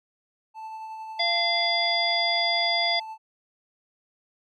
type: tone with tremolo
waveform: triangle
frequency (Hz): 880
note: A5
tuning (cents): 0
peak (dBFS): -32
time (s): 0.54-3.18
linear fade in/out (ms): 50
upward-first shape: sine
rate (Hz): 11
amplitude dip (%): 25
type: harmonic tone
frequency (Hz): 688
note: F5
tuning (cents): -26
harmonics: 1 / 3 / 5 / 7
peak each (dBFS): -27 / -27 / -27 / -27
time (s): 1.19-3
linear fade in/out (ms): 10
effects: none